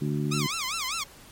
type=harmonic tone; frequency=73.42 Hz; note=D2; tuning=in tune; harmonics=2 / 3 / 4 / 5; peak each=-27 / -31 / -33 / -35 dBFS; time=0.01-0.47 s; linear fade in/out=10 ms
type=tone with vibrato; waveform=10% pulse; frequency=1174.7 Hz; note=D6; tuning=in tune; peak=-20 dBFS; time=0.31-1.04 s; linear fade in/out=10 ms; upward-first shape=sine; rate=5 Hz; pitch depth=250 cents each way
effects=pink hiss -50 dBFS RMS until 1.31 s + MP3 64 kbps